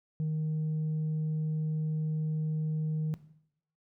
sine tone, 155.56 Hz, D#3, in tune, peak -26 dBFS, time 0.2-3.14 s, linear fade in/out 0 ms, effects noise-tail reverb RT60 0.7 s tail -17 dB re dry + tanh soft clip ceiling -27 dBFS

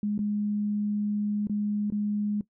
sine tone with dropouts, 207.7 Hz, G#3, in tune, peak -25 dBFS, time 0.03-2.41 s, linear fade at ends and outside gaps 2 ms, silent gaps 0.179-0.19 / 1.471-1.496 / 1.902-1.922 s, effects noise-tail reverb RT60 0.1 s tail -18 dB re dry

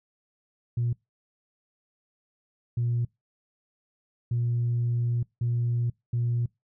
sine tone bursts at uneven times, 119.3 Hz, A#2, 41 cents sharp, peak -22 dBFS, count 5, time 0.77-0.93 / 2.77-3.05 / 4.31-5.23 / 5.41-5.9 / 6.13-6.46 s, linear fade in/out 5 ms, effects noise-tail reverb RT60 0.2 s tail -25 dB re dry + tanh soft clip ceiling -20 dBFS

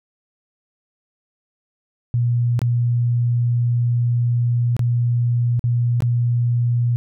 sine tone with dropouts, 120 Hz, B2, 49 cents flat, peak -15 dBFS, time 2.14-6.96 s, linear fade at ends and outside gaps 0 ms, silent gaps 2.592-2.617 / 4.766-4.793 / 5.594-5.64 / 6.005-6.022 s, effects none

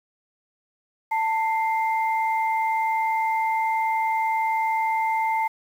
sine tone pair together, 889.7 / 2093 Hz, A5 / C7, +19 / 0 cents, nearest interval octave + minor third, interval 1481 cents, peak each -21 / -29 dBFS, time 1.11-5.48 s, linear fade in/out 10 ms, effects 8-bit

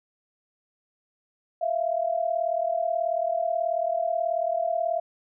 sine tone pair together, 653.6 / 692 Hz, E5 / F5, -15 / -16 cents, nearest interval minor second, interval 99 cents, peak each -26 dBFS, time 1.61-5 s, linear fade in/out 10 ms, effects none

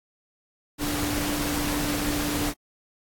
sine tone in noise, 293.7 Hz, D4, in tune, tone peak -28 dBFS, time 0.78-2.54 s, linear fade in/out 50 ms, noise pink, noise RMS -29 dBFS, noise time 0.78-2.54 s, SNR -2 dB, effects AAC 64 kbps

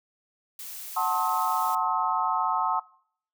blue noise, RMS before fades -39 dBFS, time 0.59-1.75 s, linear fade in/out 2 ms
sine chord, F# diminished seventh, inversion none, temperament just, 740 / 888 / 1065.6 / 1278.7 Hz, F#5 / A5 / C6 / Eb6, 0 / +16 / +31 / +47 cents, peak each -30 / -28 / -28 / -29 dBFS, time 0.96-2.8 s, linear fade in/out 10 ms
effects noise-tail reverb RT60 0.6 s tail -22 dB re dry

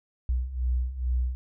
sine beating tone pair, 60.7 / 63 Hz, B1 / B1, -29 / +35 cents, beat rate 2.3 Hz, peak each -30 / -26 dBFS, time 0.29-1.35 s, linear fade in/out 0 ms, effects none

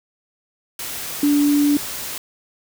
sine tone in noise, 290 Hz, D4, 22 cents flat, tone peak -13 dBFS, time 1.23-1.77 s, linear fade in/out 2 ms, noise white, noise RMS -29 dBFS, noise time 0.79-2.18 s, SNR +13 dB, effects none

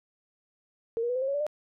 sine tone with pitch steps, 458.3 / 476.4 / 495.2 / 514.7 / 535 / 556.1 / 578.1 / 600.9 Hz, A#4 / A#4 / B4 / C5 / C5 / C#5 / D5 / D5, -29 / +38 / +5 / -29 / +38 / +5 / -27 / +40 cents, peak -26 dBFS, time 0.97-1.466 s, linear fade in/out 0 ms, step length 62 ms, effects none

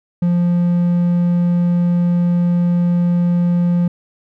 triangle tone, 174.61 Hz, F3, in tune, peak -10 dBFS, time 0.22-3.88 s, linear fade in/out 5 ms, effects none

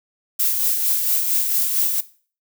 violet noise with tremolo, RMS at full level -18 dBFS, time 0.39-2.01 s, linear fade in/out 10 ms, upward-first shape sine, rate 4.4 Hz, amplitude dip 40%, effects noise-tail reverb RT60 0.4 s tail -17 dB re dry

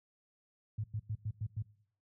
sine tone bursts, 107 Hz, A2, 48 cents flat, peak -33 dBFS, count 6, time 0.78-1.622 s, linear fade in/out 5 ms, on 57 ms, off 100 ms, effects noise-tail reverb RT60 0.6 s tail -20 dB re dry + high-pass 60 Hz 12 dB/octave

